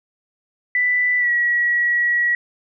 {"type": "tone with pitch glide", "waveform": "sine", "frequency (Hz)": [1983, 1921], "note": ["B6", "B6"], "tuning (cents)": [7, -48], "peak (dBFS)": -15, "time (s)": [0.75, 2.35], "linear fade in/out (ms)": 2, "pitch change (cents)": -55, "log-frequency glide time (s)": [1.18, 1.3], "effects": []}